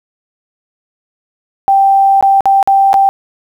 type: tone with dropouts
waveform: sine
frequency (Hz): 784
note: G5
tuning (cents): 0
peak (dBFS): -5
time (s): 1.68-3.09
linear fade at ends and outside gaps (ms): 0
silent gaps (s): 2.21-2.226 / 2.407-2.456 / 2.628-2.675 / 2.931-2.941
effects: 7-bit